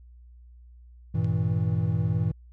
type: chord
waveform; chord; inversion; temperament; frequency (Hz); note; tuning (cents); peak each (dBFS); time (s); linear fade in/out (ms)
triangle; E diminished; first; equal with one note detuned; 98 / 116.54 / 161.24; G2 / Bb2 / E3; 0 / 0 / -38; -25; 1.14-2.32; 10
type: click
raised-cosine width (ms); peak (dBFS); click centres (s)
0.2; -32; 1.245
effects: added 60 Hz sine -47 dBFS peak until 2.52 s